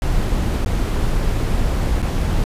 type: noise with dropouts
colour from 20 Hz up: brown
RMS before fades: -18 dBFS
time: 0.02-2.44 s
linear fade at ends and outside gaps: 1 ms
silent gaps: 0.648-0.66 / 2.02-2.026 s
effects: resampled to 32000 Hz